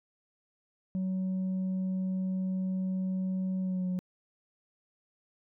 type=tone with pitch glide; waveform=sine; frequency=187.3 to 182.49 Hz; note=F#3 to F#3; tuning=+21 to -24 cents; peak=-26 dBFS; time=0.95-3.99 s; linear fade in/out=0 ms; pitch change=-45 cents; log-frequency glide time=3.61-3.88 s; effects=tanh soft clip ceiling -28 dBFS